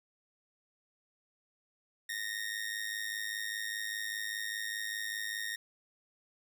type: tone with amplitude modulation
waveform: sawtooth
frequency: 1852 Hz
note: A#6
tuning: 12 cents flat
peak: -29 dBFS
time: 2.09-5.56 s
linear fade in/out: 5 ms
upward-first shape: sine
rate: 105 Hz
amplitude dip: 70%
effects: none